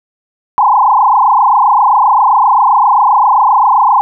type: tone with frequency modulation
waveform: sine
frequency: 928 Hz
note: A#5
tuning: 8 cents flat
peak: -5 dBFS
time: 0.58-4.01 s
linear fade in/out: 0 ms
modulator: 27.6 Hz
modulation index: 4.6
effects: none